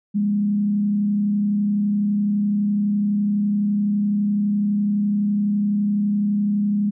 sine tone with frequency modulation, 205.2 Hz, G#3, 21 cents flat, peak -17 dBFS, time 0.14-6.91 s, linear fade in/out 20 ms, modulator 31.9 Hz, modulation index 0.32, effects none

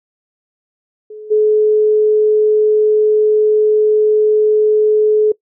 sine tone with level steps, 427.3 Hz, G#4, 49 cents sharp, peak -28 / -8 dBFS, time 1.1-5.32 s, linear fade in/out 5 ms, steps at 1.3 s, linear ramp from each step 20 ms, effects noise-tail reverb RT60 0.1 s tail -21 dB re dry

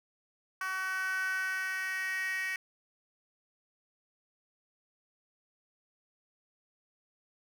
10% pulse tone with high-pass filter sweep, 376.9 Hz, F#4, 32 cents sharp, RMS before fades -34 dBFS, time 0.61-2.56 s, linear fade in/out 2 ms, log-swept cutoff 1300 to 2000 Hz, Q 6, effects none

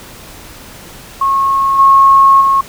sine tone with level steps, 1090 Hz, C#6, 29 cents flat, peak -9 / -3 / -7 dBFS, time 1.21-2.61 s, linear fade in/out 5 ms, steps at 1.78 / 2.4 s, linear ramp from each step 20 ms, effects pink hiss -34 dBFS RMS until 2.68 s

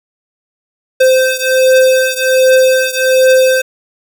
square beating tone pair, 518 / 519.3 Hz, C5 / C5, -17 / -13 cents, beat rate 1.3 Hz, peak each -10 / -12 dBFS, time 1-3.62 s, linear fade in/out 10 ms, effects none

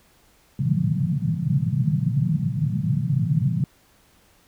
pink band-pass noise, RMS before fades -22 dBFS, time 0.59-3.64 s, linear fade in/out 2 ms, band 120 to 180 Hz, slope 48 dB/octave, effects pink hiss -58 dBFS RMS until 4.47 s

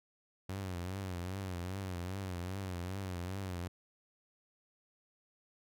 sawtooth tone with vibrato, 92.5 Hz, F#2, in tune, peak -34 dBFS, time 0.49-3.68 s, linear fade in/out 5 ms, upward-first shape triangle, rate 2.5 Hz, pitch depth 130 cents each way, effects none

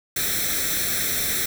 white noise with comb filter, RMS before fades -24 dBFS, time 0.16-1.46 s, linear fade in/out 5 ms, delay 0.52 ms, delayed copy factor +0.8, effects none

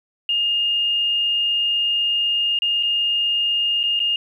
sine tone with dropouts, 2832 Hz, F7, 23 cents sharp, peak -17 dBFS, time 0.29-4.16 s, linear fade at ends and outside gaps 2 ms, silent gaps 2.589-2.62 / 2.828-2.832 / 3.832-3.837 / 3.993-4.001 s, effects 9-bit

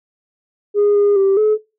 sine tone with pitch steps, 411.4 / 407.9 / 390 / 428.2 Hz, G#4 / G#4 / G4 / A4, -16 / -31 / -9 / -47 cents, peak -9 dBFS, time 0.74-1.58 s, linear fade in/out 50 ms, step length 210 ms, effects noise-tail reverb RT60 0.3 s tail -22 dB re dry + tanh soft clip ceiling -8 dBFS

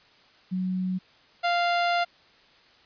sine / sawtooth tone pair in turn, 185 / 696.1 Hz, F#3 / F5, 0 / -6 cents, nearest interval octave + major seventh, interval 2294 cents, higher second, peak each -25 / -18 dBFS, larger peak second, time 0.51-0.99 / 1.43-2.05 s, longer second, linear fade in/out 20 ms, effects white hiss -57 dBFS RMS until 2.85 s + resampled to 11025 Hz

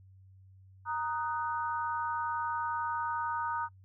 sine chord, D# minor, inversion second, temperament just, 933.4 / 1244.5 / 1493.4 Hz, A#5 / D#6 / F#6, +2 / 0 / +16 cents, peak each -33 / -36 / -39 dBFS, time 0.85-3.69 s, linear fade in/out 50 ms, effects noise-tail reverb RT60 0.1 s tail -26 dB re dry + added 95 Hz sine -54 dBFS peak until 3.84 s

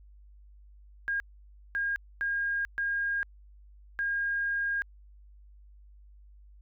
sine tone bursts at uneven times, 1620 Hz, G#6, 43 cents flat, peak -27 dBFS, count 5, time 1.08-1.2 / 1.75-1.96 / 2.21-2.65 / 2.78-3.23 / 3.99-4.82 s, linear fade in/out 0 ms, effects added 50 Hz sine -51 dBFS peak until 6.61 s

